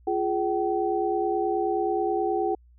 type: tone cluster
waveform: sine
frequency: 347.6 / 417 / 766 Hz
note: F4 / G#4 / G5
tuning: -8 / +7 / -40 cents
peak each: -27 dBFS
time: 0.07-2.55 s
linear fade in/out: 5 ms
effects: added 60 Hz sine -52 dBFS peak until 2.78 s